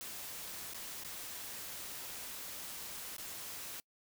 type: noise with dropouts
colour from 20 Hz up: white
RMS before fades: -45 dBFS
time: 0.01-3.8 s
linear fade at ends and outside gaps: 0 ms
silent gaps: 0.736-0.745 / 1.036-1.047 / 3.166-3.182 s
effects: noise-tail reverb RT60 0.1 s tail -26 dB re dry